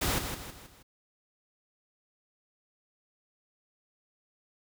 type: noise with echo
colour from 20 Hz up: pink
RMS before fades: -29 dBFS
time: 0.01-0.19 s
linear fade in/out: 10 ms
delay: 160 ms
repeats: 4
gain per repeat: -7 dB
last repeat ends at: 0.83 s
effects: none